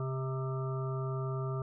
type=harmonic tone with a mistuned harmonic; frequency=132.2 Hz; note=C3; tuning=18 cents sharp; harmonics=1 / 3 / 5 / 7 / 9 / 10; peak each=-33 / -40 / -45 / -52 / -44 / -50 dBFS; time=0-1.62 s; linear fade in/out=2 ms; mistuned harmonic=5; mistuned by=-29 cents; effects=none